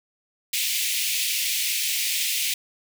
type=high-pass noise; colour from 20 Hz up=pink; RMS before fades=-25 dBFS; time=0.53-2.54 s; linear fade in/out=5 ms; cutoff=2200 Hz; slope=48 dB/octave; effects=none